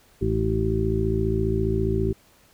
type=harmonic tone; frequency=54.8 Hz; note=A1; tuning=6 cents flat; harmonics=1 / 2 / 3 / 4 / 6 / 7; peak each=-27 / -26 / -31 / -30 / -30 / -25 dBFS; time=0.21-2.13 s; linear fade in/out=10 ms; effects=pink hiss -57 dBFS RMS until 2.53 s